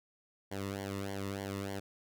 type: tone with flanger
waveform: sawtooth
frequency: 98.5 Hz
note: G2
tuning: 9 cents sharp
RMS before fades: -39 dBFS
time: 0.51-1.8 s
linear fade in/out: 10 ms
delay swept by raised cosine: 0.78 to 1.3 ms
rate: 3.3 Hz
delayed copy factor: -0.9
effects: none